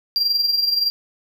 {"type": "tone with amplitude modulation", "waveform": "triangle", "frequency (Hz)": 4749, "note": "D8", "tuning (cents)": 18, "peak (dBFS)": -13, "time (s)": [0.16, 0.9], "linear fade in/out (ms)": 0, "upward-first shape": "sine", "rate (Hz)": 21.4, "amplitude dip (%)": 60, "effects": []}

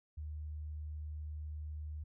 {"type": "tone", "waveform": "sine", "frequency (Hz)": 76, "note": "D#2", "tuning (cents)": -40, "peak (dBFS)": -40, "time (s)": [0.17, 2.04], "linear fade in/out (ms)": 10, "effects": []}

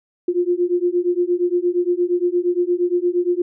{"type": "beating tone pair", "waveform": "sine", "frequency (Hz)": [349.2, 357.8], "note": ["F4", "F4"], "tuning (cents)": [0, 42], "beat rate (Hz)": 8.6, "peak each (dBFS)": -19, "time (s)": [0.28, 3.42], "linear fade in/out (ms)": 5, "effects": []}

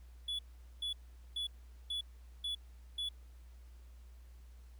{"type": "tone bursts", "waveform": "triangle", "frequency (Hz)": 3419, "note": "G#7", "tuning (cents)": 50, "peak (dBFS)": -34, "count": 6, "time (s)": [0.28, 3.09], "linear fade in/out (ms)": 5, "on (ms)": 110, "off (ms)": 430, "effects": ["added 60 Hz sine -52 dBFS peak until 4.79 s", "pink hiss -70 dBFS RMS until 4.79 s"]}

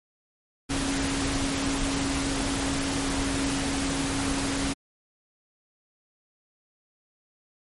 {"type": "tone in noise", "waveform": "sine", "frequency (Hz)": 274.5, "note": "C#4", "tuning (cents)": -17, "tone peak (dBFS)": -28, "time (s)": [0.69, 4.74], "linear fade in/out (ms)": 20, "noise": "pink", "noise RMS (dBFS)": -29, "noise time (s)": [0.69, 4.74], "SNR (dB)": -2, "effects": ["MP3 48 kbps"]}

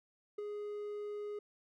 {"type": "tone with ADSR envelope", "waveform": "triangle", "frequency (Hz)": 415.3, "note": "G#4", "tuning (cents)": 0, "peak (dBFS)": -33, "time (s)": [0.38, 1.39], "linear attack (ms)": 8, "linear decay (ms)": 9, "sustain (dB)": -4, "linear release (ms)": 4, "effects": []}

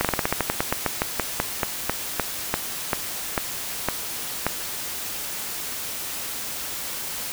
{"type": "slowing click train", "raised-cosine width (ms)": 0.5, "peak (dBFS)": -5, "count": 23, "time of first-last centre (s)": [0.01, 4.466], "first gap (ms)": 37, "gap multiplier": 1.14, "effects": ["white hiss -31 dBFS RMS until 7.32 s"]}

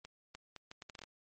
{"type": "accelerating click train", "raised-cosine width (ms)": 0.2, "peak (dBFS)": -30, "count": 10, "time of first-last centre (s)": [0.05, 1.037], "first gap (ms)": 300, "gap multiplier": 0.71, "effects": ["MP3 32 kbps"]}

